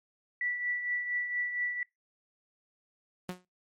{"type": "tone with tremolo", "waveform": "sine", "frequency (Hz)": 1960, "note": "B6", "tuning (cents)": -14, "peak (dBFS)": -27, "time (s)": [0.41, 1.83], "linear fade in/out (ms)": 2, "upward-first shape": "triangle", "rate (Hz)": 4.3, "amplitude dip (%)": 60}
{"type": "tone with exponential decay", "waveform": "sawtooth", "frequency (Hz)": 181.4, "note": "F#3", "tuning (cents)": -34, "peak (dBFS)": -28, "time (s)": [3.29, 3.45], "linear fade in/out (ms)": 2, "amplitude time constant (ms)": 33}
{"effects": ["noise-tail reverb RT60 0.2 s tail -25 dB re dry", "MP3 64 kbps"]}